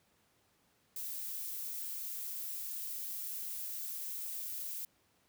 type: noise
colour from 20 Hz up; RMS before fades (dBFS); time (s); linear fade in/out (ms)
violet; -41; 0.96-4.85; 2
effects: pink hiss -72 dBFS RMS until 5.28 s + high-pass 80 Hz 12 dB/octave